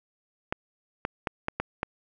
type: clicks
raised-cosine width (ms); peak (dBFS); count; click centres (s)
0.5; -12; 6; 0.525 / 1.051 / 1.272 / 1.484 / 1.6 / 1.831
effects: none